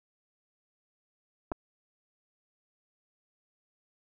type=clicks; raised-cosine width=1 ms; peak=-20 dBFS; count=2; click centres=1.517 / 1.52 s; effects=none